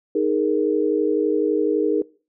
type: chord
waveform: sine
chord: D# suspended fourth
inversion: none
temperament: just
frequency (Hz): 311.1 / 414.8 / 466.7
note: D#4 / G#4 / A#4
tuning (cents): 0 / -2 / +2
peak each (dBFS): -22 / -21 / -22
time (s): 0.15-2.02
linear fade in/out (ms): 5
effects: noise-tail reverb RT60 0.4 s tail -23 dB re dry